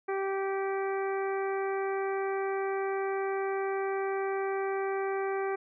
harmonic tone with a mistuned harmonic, 389.3 Hz, G4, 12 cents flat, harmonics 1 / 2 / 3 / 4 / 5 / 6, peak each -30 / -36 / -40 / -42 / -44 / -46 dBFS, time 0.08-5.56 s, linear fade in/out 10 ms, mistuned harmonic 6, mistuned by -15 cents, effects none

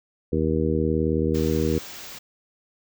harmonic tone, 78.9 Hz, D#2, 25 cents sharp, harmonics 1 / 2 / 3 / 4 / 5 / 6, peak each -27 / -27 / -27 / -27 / -27 / -27 dBFS, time 0.32-1.79 s, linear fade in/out 10 ms
white band-stop noise, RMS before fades -39 dBFS, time 1.34-2.19 s, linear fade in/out 10 ms, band 7600 to 15000 Hz, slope 48 dB/octave
effects none

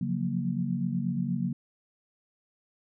sine chord, Gb major seventh, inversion second, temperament equal with one note detuned, 138.59 / 174.61 / 182.98 / 233.1 Hz, Db3 / F3 / Gb3 / Bb3, 0 / 0 / -19 / 0 cents, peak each -33 / -34 / -31 / -32 dBFS, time 0.01-1.53 s, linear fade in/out 5 ms, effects none

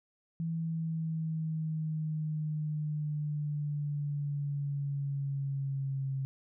sine exponential sweep, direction down, 164.81 to 134.6 Hz, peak -31 dBFS, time 0.4-6.25 s, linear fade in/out 0 ms, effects none

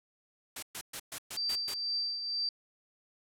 white noise bursts, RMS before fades -39 dBFS, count 7, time 0.56-1.742 s, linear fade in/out 5 ms, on 66 ms, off 120 ms
sine tone with tremolo, 4675 Hz, D8, 9 cents flat, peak -29 dBFS, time 1.37-2.49 s, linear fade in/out 2 ms, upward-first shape triangle, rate 2.1 Hz, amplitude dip 55%
effects low-pass 12000 Hz 12 dB/octave

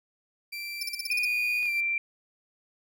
30% pulse tone with tremolo, 2349 Hz, D7, in tune, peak -32 dBFS, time 0.52-1.81 s, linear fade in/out 10 ms, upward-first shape square, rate 1.4 Hz, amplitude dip 30%
sawtooth tone bursts, 5274 Hz, E8, in tune, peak -26 dBFS, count 8, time 0.81-1.251 s, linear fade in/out 5 ms, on 21 ms, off 39 ms
sine tone with pitch glide, 2465 to 2356 Hz, D#7 to D7, -17 to +5 cents, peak -25 dBFS, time 1.1-1.98 s, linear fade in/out 2 ms, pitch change -78 cents, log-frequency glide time 1.65-1.7 s
clicks, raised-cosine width 0.2 ms, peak -31 dBFS, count 2, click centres 1.629 / 1.657 s
effects none

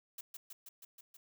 blue noise with echo, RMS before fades -45 dBFS, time 0.18-0.21 s, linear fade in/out 5 ms, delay 160 ms, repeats 6, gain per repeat -2 dB, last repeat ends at 1.17 s, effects none

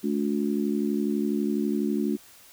harmonic tone, 72.1 Hz, D2, 31 cents flat, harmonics 3 / 4 / 5, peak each -26 / -28 / -30 dBFS, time 0.03-2.17 s, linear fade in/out 20 ms, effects white hiss -52 dBFS RMS until 2.52 s

